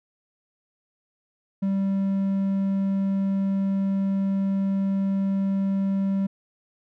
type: tone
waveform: triangle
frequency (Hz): 195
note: G3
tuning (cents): -9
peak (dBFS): -19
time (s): 1.62-6.27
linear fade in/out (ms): 10
effects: none